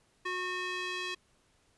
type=tone with band-pass filter sweep; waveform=square; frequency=364.5 Hz; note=F#4; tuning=26 cents flat; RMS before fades=-36 dBFS; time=0.25-1.15 s; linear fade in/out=10 ms; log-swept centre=1800 to 3000 Hz; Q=1.3; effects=pink hiss -69 dBFS RMS until 1.77 s + resampled to 24000 Hz